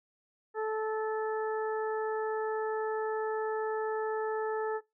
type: harmonic tone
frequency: 436.1 Hz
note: A4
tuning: 15 cents flat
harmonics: 1 / 2 / 3 / 4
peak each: -31 / -37 / -41 / -43 dBFS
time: 0.54-4.81 s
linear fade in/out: 50 ms
effects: noise-tail reverb RT60 0.2 s tail -20 dB re dry